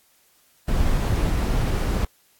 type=noise; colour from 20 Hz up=brown; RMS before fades=-21 dBFS; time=0.68-2.05 s; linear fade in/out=5 ms; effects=white hiss -60 dBFS RMS until 2.39 s + AAC 64 kbps